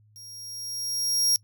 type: tone with level ramp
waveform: sawtooth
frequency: 5600 Hz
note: F8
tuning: 4 cents sharp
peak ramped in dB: -41 to -16 dBFS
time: 0.16-1.36 s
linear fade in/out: 0 ms
effects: noise-tail reverb RT60 0.1 s tail -25 dB re dry + added 106 Hz sine -56 dBFS peak until 1.43 s